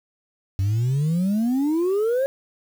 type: exponential sweep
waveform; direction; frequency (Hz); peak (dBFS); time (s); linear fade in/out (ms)
sine; up; 93.6 to 554.4; -16; 0.59-2.26; 0
effects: tanh soft clip ceiling -17 dBFS + 7-bit